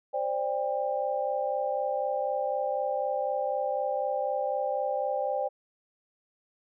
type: chord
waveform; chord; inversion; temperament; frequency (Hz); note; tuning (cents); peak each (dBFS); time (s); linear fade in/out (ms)
sine; C suspended second; none; equal with one note detuned; 523.3 / 587.3 / 797.7; C5 / D5 / G5; 0 / 0 / +30; -31; 0.13-5.49; 20
effects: none